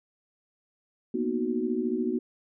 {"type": "chord", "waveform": "sine", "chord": "B major seventh", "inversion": "third", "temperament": "equal", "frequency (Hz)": [233.1, 246.9, 311.1, 370], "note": ["A#3", "B3", "D#4", "F#4"], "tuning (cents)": [0, 0, 0, 0], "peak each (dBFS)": [-32, -30, -33, -30], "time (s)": [1.14, 2.19], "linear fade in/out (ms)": 5, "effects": []}